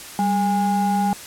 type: ring-modulated tone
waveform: triangle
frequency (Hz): 311.1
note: D#4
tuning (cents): 0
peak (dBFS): -12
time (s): 0.19-1.13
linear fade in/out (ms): 0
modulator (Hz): 507
effects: white hiss -37 dBFS RMS until 1.26 s + low-pass 12000 Hz 12 dB/octave